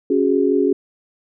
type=chord; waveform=sine; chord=C# suspended fourth; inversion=none; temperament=equal; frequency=277.2 / 370 / 415.3 Hz; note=C#4 / F#4 / G#4; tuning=0 / 0 / 0 cents; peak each=-18 dBFS; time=0.1-0.73 s; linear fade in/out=5 ms; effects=none